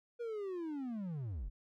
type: linear sweep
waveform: triangle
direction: down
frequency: 483.2 to 33.49 Hz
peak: -36 dBFS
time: 0.19-1.5 s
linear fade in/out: 20 ms
effects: none